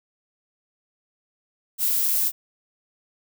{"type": "noise", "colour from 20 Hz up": "violet", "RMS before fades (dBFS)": -22, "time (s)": [1.78, 2.32], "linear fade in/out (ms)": 50, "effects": []}